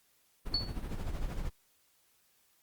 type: noise with tremolo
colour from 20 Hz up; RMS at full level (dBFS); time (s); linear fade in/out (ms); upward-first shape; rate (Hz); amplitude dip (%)
brown; -34; 0.45-1.5; 20; sine; 13; 55
type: tone with exponential decay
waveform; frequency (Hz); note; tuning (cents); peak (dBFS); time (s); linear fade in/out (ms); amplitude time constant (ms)
sine; 4431; C#8; -2; -25; 0.54-0.76; 2; 46
effects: white hiss -70 dBFS RMS until 2.62 s + Opus 48 kbps